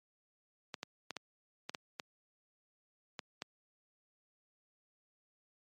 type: clicks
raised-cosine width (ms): 0.2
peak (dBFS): -22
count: 9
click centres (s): 0.742 / 0.831 / 1.107 / 1.167 / 1.695 / 1.748 / 1.998 / 3.192 / 3.421
effects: high-pass 150 Hz 12 dB/octave + MP3 64 kbps